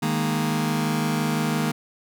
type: chord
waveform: sawtooth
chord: D# suspended fourth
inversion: none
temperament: just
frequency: 155.56 / 207.4 / 233.3 Hz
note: D#3 / G#3 / A#3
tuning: 0 / -2 / +2 cents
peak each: -21 / -24 / -21 dBFS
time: 0.02-1.72 s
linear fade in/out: 10 ms
effects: none